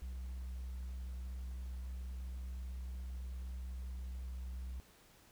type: tone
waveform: sine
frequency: 63.1 Hz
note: B1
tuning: 38 cents sharp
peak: -38 dBFS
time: 0.02-4.8 s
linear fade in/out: 0 ms
effects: tanh soft clip ceiling -40 dBFS + pink hiss -64 dBFS RMS until 5.31 s